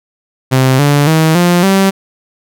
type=tone with pitch steps; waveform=sawtooth; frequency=130.81 / 144.31 / 159.2 / 175.62 / 193.74 Hz; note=C3 / D3 / D#3 / F3 / G3; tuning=0 / -30 / +40 / +10 / -20 cents; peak=-3 dBFS; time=0.51-1.91 s; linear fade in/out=20 ms; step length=280 ms; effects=none